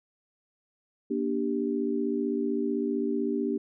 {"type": "chord", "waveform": "sine", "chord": "G minor", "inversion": "first", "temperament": "equal with one note detuned", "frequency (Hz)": [238, 293.7, 392], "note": ["Bb3", "D4", "G4"], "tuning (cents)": [36, 0, 0], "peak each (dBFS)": -30, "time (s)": [1.1, 3.58], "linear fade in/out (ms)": 10, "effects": []}